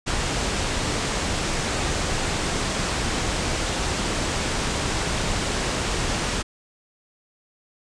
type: low-pass noise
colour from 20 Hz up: pink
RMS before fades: -25 dBFS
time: 0.06-6.43 s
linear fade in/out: 20 ms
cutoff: 8800 Hz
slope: 48 dB/octave
effects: none